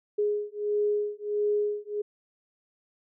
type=beating tone pair; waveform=sine; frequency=415.3 / 416.8 Hz; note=G#4 / G#4; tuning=0 / +6 cents; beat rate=1.5 Hz; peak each=-28 dBFS; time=0.18-2.02 s; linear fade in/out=10 ms; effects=none